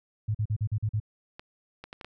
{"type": "tone bursts", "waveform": "sine", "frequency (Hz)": 107, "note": "A2", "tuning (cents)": -48, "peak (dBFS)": -24, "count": 7, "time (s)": [0.28, 1.001], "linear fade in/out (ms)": 10, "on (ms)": 67, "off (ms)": 42}
{"type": "clicks", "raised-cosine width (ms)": 0.3, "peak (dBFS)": -25, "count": 5, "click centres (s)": [1.395, 1.84, 1.929, 2.012, 2.046]}
{"effects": []}